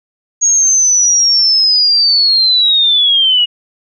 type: linear sweep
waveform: sine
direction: down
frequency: 6630 to 2871 Hz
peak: -7 dBFS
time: 0.41-3.46 s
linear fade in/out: 20 ms
effects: none